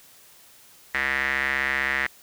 square tone with band-pass filter, 67.7 Hz, C#2, 40 cents flat, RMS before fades -25 dBFS, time 0.94-2.07 s, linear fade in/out 5 ms, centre 1900 Hz, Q 6.5, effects white hiss -52 dBFS RMS until 2.22 s

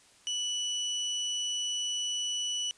30% pulse tone, 2960 Hz, F#7, in tune, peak -27 dBFS, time 0.27-2.71 s, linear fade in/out 0 ms, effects white hiss -60 dBFS RMS until 2.77 s + resampled to 22050 Hz

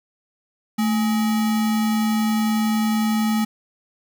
sine tone with sample-and-hold, 219.5 Hz, A3, 4 cents flat, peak -17 dBFS, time 0.78-3.45 s, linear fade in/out 10 ms, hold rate 1050 Hz, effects none

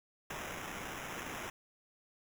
violet noise with sample-and-hold, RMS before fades -43 dBFS, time 0.3-1.5 s, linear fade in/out 5 ms, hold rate 4410 Hz, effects none

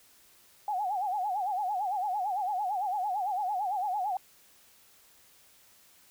sine tone with vibrato, 783 Hz, G5, 2 cents flat, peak -28 dBFS, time 0.68-4.17 s, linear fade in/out 2 ms, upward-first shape sine, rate 8.9 Hz, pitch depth 150 cents each way, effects white hiss -60 dBFS RMS until 6.1 s

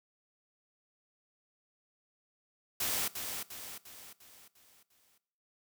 white noise with echo, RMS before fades -33 dBFS, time 2.8-3.08 s, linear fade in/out 5 ms, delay 350 ms, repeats 6, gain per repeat -6 dB, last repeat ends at 5.18 s, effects noise-tail reverb RT60 0.7 s tail -19 dB re dry

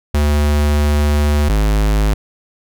square tone pair in turn, 73.8 / 52.18 Hz, D2 / G#1, +9 / +9 cents, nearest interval tritone, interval 600 cents, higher first, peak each -12 dBFS, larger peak neither, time 0.14-1.49 / 1.49-2.14 s, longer first, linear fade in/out 5 ms, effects none

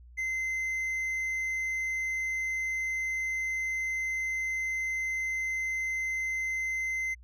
sine tone with hard clipping, 2067 Hz, C7, 22 cents flat, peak -30 dBFS, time 0.17-7.15 s, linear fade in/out 20 ms, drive 3 dB, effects added 60 Hz sine -49 dBFS peak until 7.23 s

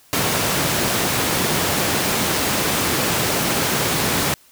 pink high-pass noise, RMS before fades -20 dBFS, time 0.13-4.34 s, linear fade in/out 0 ms, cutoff 120 Hz, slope 12 dB/octave, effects white hiss -52 dBFS RMS until 4.51 s

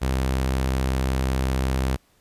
sawtooth tone, 65.41 Hz, C2, in tune, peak -17 dBFS, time 0.01-1.97 s, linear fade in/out 20 ms, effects pink hiss -62 dBFS RMS until 2.2 s + resampled to 32000 Hz

